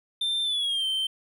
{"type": "tone with pitch glide", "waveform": "triangle", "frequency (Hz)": [3578, 3115], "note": ["A7", "G7"], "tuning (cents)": [28, -12], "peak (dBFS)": -23, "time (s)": [0.21, 1.07], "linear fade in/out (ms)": 5, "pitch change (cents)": -240, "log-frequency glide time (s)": [0.43, 0.85], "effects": []}